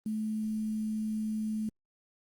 sine tone with quantisation, 216.7 Hz, A3, 26 cents flat, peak -30 dBFS, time 0.06-1.69 s, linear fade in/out 2 ms, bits 9, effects Opus 32 kbps

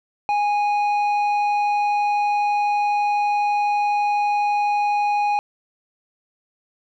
square tone with low-pass filter, 826 Hz, G#5, 10 cents flat, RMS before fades -20 dBFS, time 0.29-5.39 s, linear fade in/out 0 ms, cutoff 2100 Hz, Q 0.93, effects none

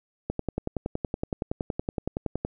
click train, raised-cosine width 2 ms, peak -14 dBFS, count 24, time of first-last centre 0.3-2.45 s, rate 10.7 Hz, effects none

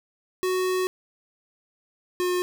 square tone pair in turn, 370 / 359.9 Hz, F#4 / F#4, 0 / -48 cents, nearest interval unison, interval 48 cents, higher first, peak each -23 dBFS, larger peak neither, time 0.43-0.87 / 2.2-2.42 s, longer first, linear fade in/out 0 ms, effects 9-bit

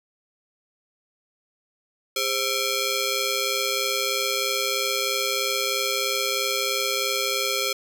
10% pulse ring-modulated tone, 932.3 Hz, A#5, in tune, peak -11 dBFS, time 2.16-7.73 s, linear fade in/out 5 ms, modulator 1460 Hz, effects none

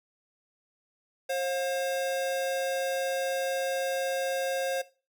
square tone pair together, 535 / 711 Hz, C5 / F5, +38 / +31 cents, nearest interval perfect fourth, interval 493 cents, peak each -29 / -36 dBFS, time 1.29-4.82 s, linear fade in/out 10 ms, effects noise-tail reverb RT60 0.3 s tail -17 dB re dry

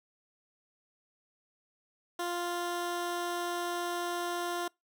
15% pulse tone, 349.2 Hz, F4, in tune, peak -26 dBFS, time 2.19-4.68 s, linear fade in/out 5 ms, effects noise-tail reverb RT60 0.2 s tail -26 dB re dry

